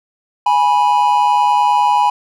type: tone pair together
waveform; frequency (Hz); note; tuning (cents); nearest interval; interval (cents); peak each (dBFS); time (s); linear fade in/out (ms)
triangle; 830.6 / 980.7; G#5 / B5; 0 / -12; minor third; 288; -11; 0.46-2.1; 5
effects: none